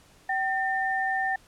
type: tone pair together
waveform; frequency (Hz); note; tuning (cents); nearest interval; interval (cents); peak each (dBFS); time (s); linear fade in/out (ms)
sine; 767.9 / 1806; G5 / A6; -36 / +45; octave + minor third; 1481; -27; 0.29-1.36; 5
effects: pink hiss -57 dBFS RMS until 1.47 s + low-pass 11000 Hz 12 dB/octave